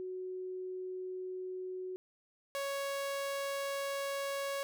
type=tone pair in turn; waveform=sine / sawtooth; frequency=370 / 555.4 Hz; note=F#4 / C#5; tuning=0 / +3 cents; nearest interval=perfect fifth; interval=703 cents; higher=second; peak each=-38 / -31 dBFS; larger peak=second; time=0-1.96 / 2.55-4.63 s; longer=second; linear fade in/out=0 ms; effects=none